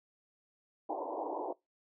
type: band-pass noise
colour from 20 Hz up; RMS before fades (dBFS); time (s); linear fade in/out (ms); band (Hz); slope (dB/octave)
white; -38; 0.89-1.53; 5; 280 to 980; 96
effects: noise-tail reverb RT60 0.2 s tail -23 dB re dry

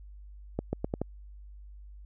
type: accelerating click train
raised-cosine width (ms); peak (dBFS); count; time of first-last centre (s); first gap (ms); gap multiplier
2; -16; 5; 0.59-1.016; 140; 0.82
effects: added 50 Hz sine -45 dBFS peak until 2.05 s

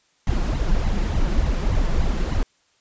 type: noise with flanger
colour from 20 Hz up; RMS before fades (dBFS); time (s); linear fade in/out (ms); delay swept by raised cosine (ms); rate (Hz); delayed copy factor
brown; -20; 0.27-2.43; 0; 0.98 to 5.88; 3.4; +0.7
effects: white hiss -63 dBFS RMS until 2.8 s + resampled to 16000 Hz

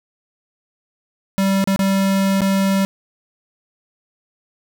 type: tone with dropouts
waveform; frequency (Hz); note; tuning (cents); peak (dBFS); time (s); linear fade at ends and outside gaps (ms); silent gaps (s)
square; 194.4; G3; -14; -15; 1.38-2.85; 0; 1.641-1.674 / 1.761-1.792 / 2.407-2.417
effects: none

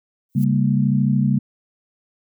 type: noise with exponential growth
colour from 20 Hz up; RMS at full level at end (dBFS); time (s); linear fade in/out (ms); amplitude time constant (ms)
violet; -36; 0.29-0.44; 1; 32
type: chord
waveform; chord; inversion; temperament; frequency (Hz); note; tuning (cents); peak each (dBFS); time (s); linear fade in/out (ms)
sine; G diminished; second; equal with one note detuned; 138.59 / 200 / 233.1; Db3 / G3 / Bb3; 0 / +35 / 0; -18 / -19 / -21; 0.35-1.39; 10
effects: none

